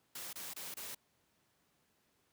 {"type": "noise bursts", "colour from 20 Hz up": "white", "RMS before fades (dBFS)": -45, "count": 4, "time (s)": [0.15, 0.948], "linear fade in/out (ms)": 5, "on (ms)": 180, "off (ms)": 26, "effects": ["pink hiss -75 dBFS RMS until 2.32 s", "high-pass 100 Hz 12 dB/octave"]}